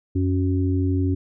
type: harmonic tone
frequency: 92.5 Hz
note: F#2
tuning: in tune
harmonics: 1 / 3 / 4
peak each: -20 / -23 / -30 dBFS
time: 0.15-1.15 s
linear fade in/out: 10 ms
effects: none